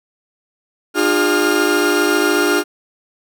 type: tone cluster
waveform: 40% pulse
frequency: 300.9 / 353.9 / 408.5 / 1408 Hz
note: D4 / F4 / G#4 / F6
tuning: +42 / +23 / -29 / +14 cents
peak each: -18 dBFS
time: 0.94-2.64 s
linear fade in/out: 50 ms
effects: none